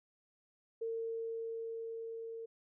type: tone with level ramp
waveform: sine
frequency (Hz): 454.8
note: A#4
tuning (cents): -43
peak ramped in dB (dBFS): -35 to -42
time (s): 0.81-2.46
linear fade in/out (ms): 10
effects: none